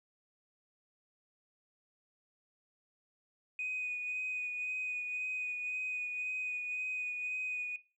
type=tone with vibrato; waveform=sine; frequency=2489 Hz; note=D#7; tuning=in tune; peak=-34 dBFS; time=3.59-7.76 s; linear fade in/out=2 ms; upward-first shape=sine; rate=1.9 Hz; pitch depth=15 cents each way; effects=noise-tail reverb RT60 0.3 s tail -18 dB re dry + tanh soft clip ceiling -30 dBFS